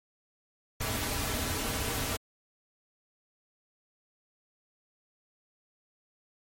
pink noise with comb filter, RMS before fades -32 dBFS, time 0.8-2.17 s, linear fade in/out 10 ms, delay 5.6 ms, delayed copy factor -0.65, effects MP3 64 kbps

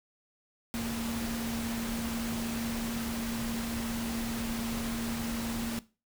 sine tone in noise, 230.6 Hz, A#3, 19 cents flat, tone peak -32 dBFS, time 0.74-5.79 s, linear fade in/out 0 ms, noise pink, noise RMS -38 dBFS, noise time 0.74-5.79 s, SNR +3 dB, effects noise-tail reverb RT60 0.3 s tail -18 dB re dry

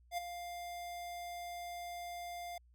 square tone with ADSR envelope, 700 Hz, F5, 4 cents sharp, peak -34 dBFS, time 0.11-2.58 s, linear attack 66 ms, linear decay 14 ms, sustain -9 dB, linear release 4 ms, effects added 60 Hz sine -62 dBFS peak until 2.74 s

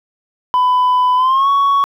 sine tone with pitch glide, 1000 to 1116 Hz, B5 to C#6, +21 to +11 cents, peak -7 dBFS, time 0.54-1.84 s, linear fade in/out 0 ms, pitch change +190 cents, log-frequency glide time 1.16-1.49 s, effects tanh soft clip ceiling -9 dBFS + 8-bit

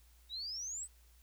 sine exponential sweep, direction up, 3729 to 8320 Hz, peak -39 dBFS, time 0.29-0.88 s, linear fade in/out 50 ms, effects added 59 Hz sine -61 dBFS peak until 1.22 s + white hiss -69 dBFS RMS until 1.22 s

